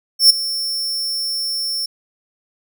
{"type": "tone with ADSR envelope", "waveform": "40% pulse", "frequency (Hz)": 5400, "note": "E8", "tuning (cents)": 41, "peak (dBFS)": -3, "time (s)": [0.19, 1.86], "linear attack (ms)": 110, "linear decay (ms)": 10, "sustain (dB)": -16, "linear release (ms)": 6, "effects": []}